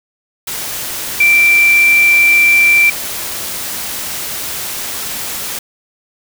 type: tone in noise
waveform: sine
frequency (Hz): 2349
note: D7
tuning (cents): 0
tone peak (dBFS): -6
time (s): 1.2-2.9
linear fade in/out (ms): 5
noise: white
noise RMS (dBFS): -22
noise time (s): 0.47-5.59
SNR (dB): +13
effects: none